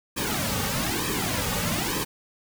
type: noise with flanger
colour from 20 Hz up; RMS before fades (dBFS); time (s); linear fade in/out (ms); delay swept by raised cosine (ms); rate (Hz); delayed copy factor
pink; -27; 0.16-2.05; 20; 1.4 to 3; 1.1; -0.8
effects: none